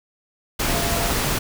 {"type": "tone in noise", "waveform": "sine", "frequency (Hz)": 685, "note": "F5", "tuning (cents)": -34, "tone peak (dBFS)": -28, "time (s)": [0.69, 1.12], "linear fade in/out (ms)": 10, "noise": "pink", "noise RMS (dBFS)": -22, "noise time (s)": [0.59, 1.39], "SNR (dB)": -9, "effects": []}